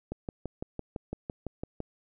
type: click train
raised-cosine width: 2 ms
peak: -21 dBFS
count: 11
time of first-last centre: 0.12-1.804 s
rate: 5.94 Hz
effects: none